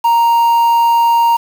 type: tone with quantisation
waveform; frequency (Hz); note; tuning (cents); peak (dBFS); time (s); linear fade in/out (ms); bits
triangle; 932.3; A#5; 0; -6; 0.04-1.37; 10; 5
effects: none